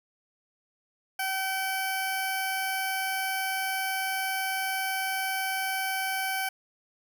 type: tone with notch filter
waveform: 10% pulse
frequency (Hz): 766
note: G5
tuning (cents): -40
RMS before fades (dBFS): -30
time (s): 1.19-6.49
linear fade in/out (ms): 5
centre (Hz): 3800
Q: 1.3
effects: none